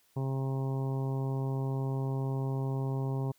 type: harmonic tone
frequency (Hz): 134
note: C3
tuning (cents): +42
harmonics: 1 / 2 / 3 / 4 / 5 / 6 / 7 / 8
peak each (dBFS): -30 / -40 / -40 / -47 / -48 / -48 / -47 / -53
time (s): 0.16-3.32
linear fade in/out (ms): 10
effects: white hiss -68 dBFS RMS until 3.38 s